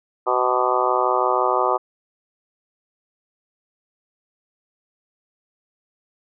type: harmonic tone with a mistuned harmonic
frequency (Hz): 125.9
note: B2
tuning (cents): +34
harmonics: 3 / 4 / 5 / 6 / 7 / 8 / 9 / 10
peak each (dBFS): -25 / -25 / -25 / -25 / -25 / -25 / -25 / -25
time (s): 0.26-1.78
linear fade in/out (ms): 20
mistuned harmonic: 10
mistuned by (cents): -46
effects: none